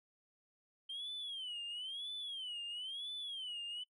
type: tone with vibrato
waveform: sine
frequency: 3136 Hz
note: G7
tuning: in tune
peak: -39 dBFS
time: 0.89-3.84 s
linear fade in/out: 10 ms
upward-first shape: sine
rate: 1 Hz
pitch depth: 190 cents each way
effects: noise-tail reverb RT60 0.1 s tail -24 dB re dry + tanh soft clip ceiling -39 dBFS